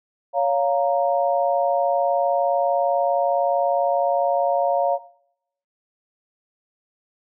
sine chord, Bb minor, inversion first, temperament just, 559.4 / 699.2 / 932.3 Hz, Db5 / F5 / Bb5, +16 / +2 / 0 cents, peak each -21 / -20 / -25 dBFS, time 0.33-4.99 s, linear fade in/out 50 ms, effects noise-tail reverb RT60 0.7 s tail -17 dB re dry

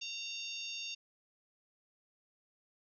harmonic tone with a mistuned harmonic, 921 Hz, A#5, 21 cents flat, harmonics 3 / 4 / 5 / 6 / 7, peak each -43 / -45 / -47 / -49 / -50 dBFS, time 0.01-0.95 s, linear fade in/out 10 ms, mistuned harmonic 4, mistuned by -21 cents, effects none

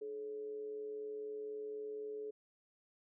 sine tone with amplitude modulation, 426.4 Hz, G#4, 46 cents sharp, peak -39 dBFS, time 0.01-2.31 s, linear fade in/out 10 ms, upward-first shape sine, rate 124 Hz, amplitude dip 40%, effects none

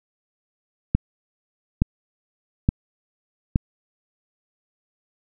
click train, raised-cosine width 5 ms, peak -4 dBFS, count 4, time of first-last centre 0.95-3.559 s, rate 1.15 Hz, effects none

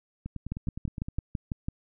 two click trains, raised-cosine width 5 ms, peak -18 / -23 dBFS, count 8 / 10, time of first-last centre 0.52-1.685 / 0.26-1.188 s, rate 6.01 / 9.7 Hz, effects none

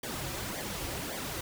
pink noise with flanger, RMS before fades -37 dBFS, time 0.03-1.41 s, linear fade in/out 5 ms, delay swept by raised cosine 0.74 to 4.84 ms, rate 1.8 Hz, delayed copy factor -0.75, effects none

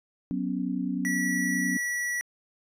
sine chord, F# suspended fourth, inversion none, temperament equal, 185 / 246.9 / 277.2 Hz, F#3 / B3 / C#4, 0 / 0 / 0 cents, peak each -31 dBFS, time 0.31-1.77 s, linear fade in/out 0 ms
square tone, 1941 Hz, B6, 31 cents flat, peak -28 dBFS, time 1.05-2.21 s, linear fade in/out 0 ms
effects resampled to 32000 Hz

